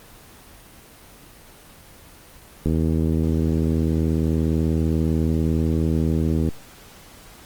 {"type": "click train", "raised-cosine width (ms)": 3, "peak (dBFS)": -9, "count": 308, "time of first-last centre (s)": [2.66, 6.488], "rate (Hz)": 80.2, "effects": ["pink hiss -46 dBFS RMS until 7.45 s", "Opus 24 kbps"]}